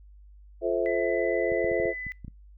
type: chord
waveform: sine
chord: F major seventh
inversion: none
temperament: just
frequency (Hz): 349.2 / 436.5 / 523.8 / 654.8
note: F4 / A4 / C5 / E5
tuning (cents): 0 / -14 / +2 / -12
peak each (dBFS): -29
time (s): 0.61-1.94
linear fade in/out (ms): 50
type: tone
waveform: sine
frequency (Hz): 2003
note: B6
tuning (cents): +24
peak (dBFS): -33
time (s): 0.86-2.12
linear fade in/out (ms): 0
type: clicks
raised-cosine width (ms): 5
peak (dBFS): -28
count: 8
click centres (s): 1.52 / 1.645 / 1.716 / 1.8 / 1.855 / 2.067 / 2.247 / 2.281
effects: noise-tail reverb RT60 0.3 s tail -26 dB re dry + added 50 Hz sine -48 dBFS peak until 2.57 s